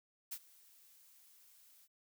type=noise with ADSR envelope; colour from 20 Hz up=blue; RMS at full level=-41 dBFS; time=0.31-1.88 s; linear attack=13 ms; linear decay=60 ms; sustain=-23 dB; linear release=40 ms; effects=none